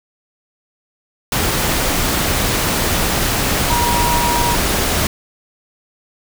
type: tone in noise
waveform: sine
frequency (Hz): 955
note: A#5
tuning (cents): +42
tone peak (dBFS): -17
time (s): 3.7-4.55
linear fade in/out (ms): 2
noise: pink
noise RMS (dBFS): -17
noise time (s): 1.32-5.07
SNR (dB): -3
effects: none